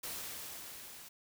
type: noise with level ramp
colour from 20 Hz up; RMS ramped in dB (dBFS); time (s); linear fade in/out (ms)
white; -41 to -52; 0.03-1.09; 10
effects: none